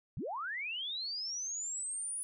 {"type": "linear sweep", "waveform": "sine", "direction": "up", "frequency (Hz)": [83.1, 9956], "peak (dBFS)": -36, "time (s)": [0.17, 2.23], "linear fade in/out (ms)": 0, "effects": []}